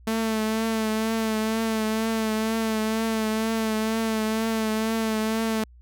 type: tone with vibrato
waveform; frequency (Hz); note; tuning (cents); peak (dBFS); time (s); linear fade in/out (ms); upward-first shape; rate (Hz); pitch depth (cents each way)
sawtooth; 221; A3; +8; -19; 0.07-5.64; 5; triangle; 2.1; 37
effects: added 60 Hz sine -47 dBFS peak until 5.81 s

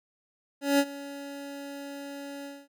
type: tone with ADSR envelope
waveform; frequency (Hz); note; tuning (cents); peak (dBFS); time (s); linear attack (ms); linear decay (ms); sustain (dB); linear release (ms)
25% pulse; 281.3; C#4; +26; -15; 0.61-2.68; 180; 55; -19; 230
effects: none

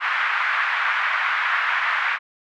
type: band-pass noise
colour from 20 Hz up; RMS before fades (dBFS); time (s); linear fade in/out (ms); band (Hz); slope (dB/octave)
white; -22; 0-2.19; 50; 1100 to 2000; 24
effects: none

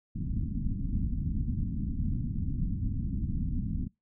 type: low-pass noise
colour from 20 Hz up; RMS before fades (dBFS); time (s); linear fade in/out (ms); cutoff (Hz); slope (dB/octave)
pink; -31; 0.15-3.88; 10; 260; 48
effects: noise-tail reverb RT60 0.2 s tail -25 dB re dry

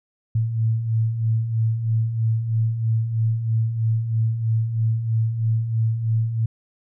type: beating tone pair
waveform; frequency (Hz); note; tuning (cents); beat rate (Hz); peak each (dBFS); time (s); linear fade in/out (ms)
sine; 110 / 113.1; A2 / A2; 0 / +48; 3.1; -27 / -19; 0.35-6.46; 5
effects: none

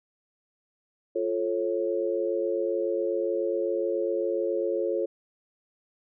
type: chord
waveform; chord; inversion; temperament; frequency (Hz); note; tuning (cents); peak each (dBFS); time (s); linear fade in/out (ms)
sine; F augmented; none; just; 349.2 / 436.5 / 545.7; F4 / A4 / C#5; 0 / -14 / -27; -29; 1.15-5.06; 10
effects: none

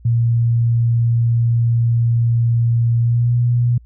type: tone with pitch glide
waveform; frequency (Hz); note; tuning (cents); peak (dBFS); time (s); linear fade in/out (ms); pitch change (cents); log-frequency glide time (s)
sine; 117.1 to 120.67; A#2 to B2; +8 to -40; -12; 0.05-3.78; 5; +52; 3-3.34
effects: added 59 Hz sine -41 dBFS peak until 3.85 s

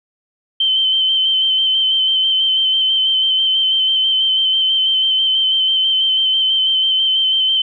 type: tone with vibrato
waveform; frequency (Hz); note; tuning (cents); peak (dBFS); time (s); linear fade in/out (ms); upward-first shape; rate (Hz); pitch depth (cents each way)
sine; 3095; G7; -23; -12; 0.6-7.62; 5; square; 6.1; 20
effects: none

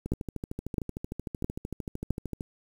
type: two click trains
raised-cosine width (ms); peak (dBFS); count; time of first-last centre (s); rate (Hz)
3; -21 / -14; 32 / 4; 0.06-2.408 / 0.12-2.107; 13.2 / 1.51
effects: 8-bit

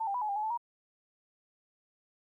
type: tone with pitch steps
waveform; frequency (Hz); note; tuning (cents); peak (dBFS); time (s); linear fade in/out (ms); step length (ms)
sine; 892 / 794 / 987 / 850 / 800 / 849 / 874 / 948; A5 / G5 / B5 / G#5 / G5 / G#5 / A5 / A#5; +23 / +22 / -1 / +40 / +35 / +38 / -12 / +29; -30; 0-0.576; 10; 72
effects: 12-bit

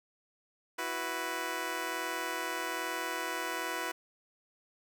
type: chord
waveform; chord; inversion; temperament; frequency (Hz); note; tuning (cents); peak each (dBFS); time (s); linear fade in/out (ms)
10% pulse; E suspended second; none; just; 329.6 / 370.8 / 494.4; E4 / F#4 / B4; 0 / +4 / +2; -31; 0.78-3.92; 10
effects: none

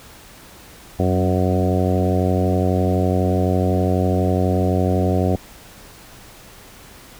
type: harmonic tone with a mistuned harmonic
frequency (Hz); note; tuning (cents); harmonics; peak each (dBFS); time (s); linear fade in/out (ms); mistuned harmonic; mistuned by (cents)
92; F#2; -9; 1 / 2 / 3 / 4 / 5 / 6 / 7 / 8; -19 / -22 / -24 / -25 / -26 / -27 / -27 / -28; 0.99-5.36; 5; 2; +22
effects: pink hiss -43 dBFS RMS until 7.19 s

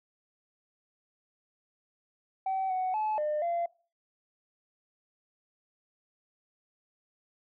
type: tone with pitch steps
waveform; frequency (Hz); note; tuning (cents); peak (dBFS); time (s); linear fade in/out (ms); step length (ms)
sine; 765 / 744 / 860 / 603 / 686; G5 / F#5 / A5 / D5 / F5; -42 / +9 / -40 / +46 / -31; -26; 2.46-3.66; 5; 240
effects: noise-tail reverb RT60 0.4 s tail -23 dB re dry + tanh soft clip ceiling -25 dBFS

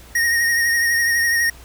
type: tone with vibrato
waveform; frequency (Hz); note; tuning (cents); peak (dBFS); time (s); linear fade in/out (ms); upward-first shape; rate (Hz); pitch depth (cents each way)
square; 1864.7; A#6; 0; -16; 0.15-1.5; 5; triangle; 12; 35
effects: added 60 Hz sine -43 dBFS peak until 1.64 s + pink hiss -45 dBFS RMS until 1.64 s

